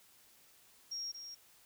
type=tone with echo; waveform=sine; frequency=5588 Hz; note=F8; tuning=in tune; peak=-38 dBFS; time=0.91-1.12 s; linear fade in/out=10 ms; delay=230 ms; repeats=1; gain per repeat=-7 dB; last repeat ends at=1.35 s; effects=white hiss -64 dBFS RMS until 1.65 s